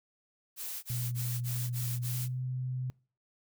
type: noise bursts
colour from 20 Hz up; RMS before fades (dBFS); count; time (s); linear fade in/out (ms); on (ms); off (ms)
blue; -39; 6; 0.56-2.285; 50; 270; 21
type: tone with pitch glide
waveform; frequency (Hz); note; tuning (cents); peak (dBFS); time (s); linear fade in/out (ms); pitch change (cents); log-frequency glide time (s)
sine; 121.9 to 127.67; B2 to C3; -22 to -42; -32; 0.9-2.9; 0; +80; 2.01-2.39
effects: noise-tail reverb RT60 0.4 s tail -25 dB re dry